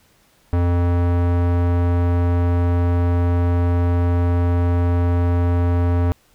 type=tone with low-pass filter; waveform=square; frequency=87.31 Hz; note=F2; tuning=in tune; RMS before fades=-17 dBFS; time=0.53-6.12 s; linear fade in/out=0 ms; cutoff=1300 Hz; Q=0.62; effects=pink hiss -57 dBFS RMS until 6.34 s